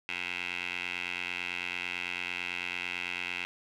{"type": "tone with band-pass filter", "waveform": "15% pulse", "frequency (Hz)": 89, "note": "F2", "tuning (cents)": 33, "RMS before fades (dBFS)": -36, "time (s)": [0.09, 3.45], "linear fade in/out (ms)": 0, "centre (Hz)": 2500, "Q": 5.6, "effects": []}